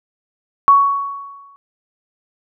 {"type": "tone with exponential decay", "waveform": "sine", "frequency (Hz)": 1117, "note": "C#6", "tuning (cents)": 13, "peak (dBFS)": -4, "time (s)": [0.68, 1.56], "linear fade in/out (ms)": 0, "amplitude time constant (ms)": 190, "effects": []}